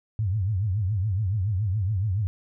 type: tone with vibrato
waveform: sine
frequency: 100 Hz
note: G2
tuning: 35 cents sharp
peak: -22 dBFS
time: 0.19-2.27 s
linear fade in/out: 0 ms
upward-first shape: triangle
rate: 7.1 Hz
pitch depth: 240 cents each way
effects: none